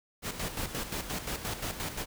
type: noise with tremolo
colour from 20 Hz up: pink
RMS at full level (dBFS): -34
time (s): 0.22-2.06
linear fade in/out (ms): 50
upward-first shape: square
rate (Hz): 5.7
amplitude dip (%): 60
effects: none